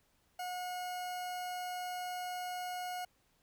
40% pulse tone, 724 Hz, F#5, 38 cents flat, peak -37 dBFS, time 0.39-3.05 s, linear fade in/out 5 ms, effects pink hiss -73 dBFS RMS until 3.42 s

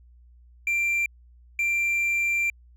triangle tone bursts at uneven times, 2364 Hz, D7, 11 cents sharp, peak -20 dBFS, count 2, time 0.67-1.06 / 1.59-2.5 s, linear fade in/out 2 ms, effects added 60 Hz sine -50 dBFS peak until 2.76 s

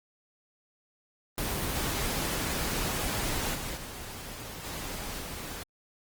pink noise with level steps, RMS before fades -31 / -36 / -41 / -37 / -39 dBFS, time 1.38-5.63 s, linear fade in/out 0 ms, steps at 3.54 / 3.76 / 4.64 / 5.2 s, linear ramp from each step 10 ms, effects Opus 24 kbps

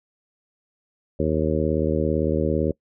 harmonic tone, 77.78 Hz, D#2, in tune, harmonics 1 / 2 / 3 / 4 / 5 / 6 / 7, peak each -27 / -27 / -27 / -27 / -27 / -27 / -27 dBFS, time 1.19-2.72 s, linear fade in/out 10 ms, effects noise-tail reverb RT60 0.1 s tail -24 dB re dry

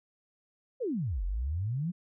sine exponential two-way sweep, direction down then up, 556 to 42.15 to 186.1 Hz, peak -29 dBFS, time 0.8-1.92 s, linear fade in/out 20 ms, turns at 1.24 s, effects none

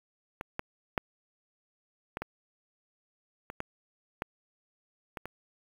clicks, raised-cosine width 0.5 ms, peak -21 / -17 / -12 / -19 / -20 / -24 / -18 / -16 / -22 / -23 dBFS, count 10, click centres 0.411 / 0.594 / 0.978 / 2.171 / 2.22 / 3.501 / 3.604 / 4.221 / 5.172 / 5.256 s, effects 7-bit

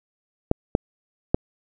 clicks, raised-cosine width 2 ms, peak -3 dBFS, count 3, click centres 0.514 / 0.751 / 1.345 s, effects none

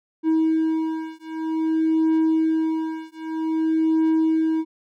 triangle beating tone pair, 319.4 / 319.92 Hz, D#4 / D#4, +45 / +48 cents, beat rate 0.52 Hz, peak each -20 dBFS, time 0.23-4.65 s, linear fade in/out 50 ms, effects none

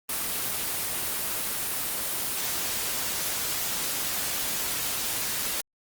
white noise, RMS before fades -29 dBFS, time 0.09-5.61 s, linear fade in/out 5 ms, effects Opus 24 kbps

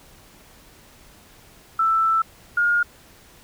sine tone pair in turn, 1325 / 1423 Hz, E6 / F6, +9 / +32 cents, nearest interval minor second, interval 123 cents, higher second, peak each -16 dBFS, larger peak neither, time 1.79-2.22 / 2.57-2.83 s, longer first, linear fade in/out 5 ms, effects pink hiss -50 dBFS RMS until 3.43 s

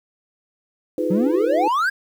sine chord, F half-diminished seventh, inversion third, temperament just, 314.3 / 349.2 / 419.1 / 502.9 Hz, Eb4 / F4 / Ab4 / Cb5, +18 / 0 / +16 / +31 cents, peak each -24 / -26 / -28 / -23 dBFS, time 0.98-1.68 s, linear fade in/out 2 ms
triangle exponential sweep, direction up, 174.61 to 1661.2 Hz, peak -15 dBFS, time 1.1-1.9 s, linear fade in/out 10 ms
effects 8-bit

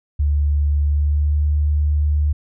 sine tone with pitch glide, 72.9 to 74.3 Hz, D2 to D2, -12 to +21 cents, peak -14 dBFS, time 0.19-2.33 s, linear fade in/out 10 ms, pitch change +33 cents, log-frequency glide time 0.83-1.42 s, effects none

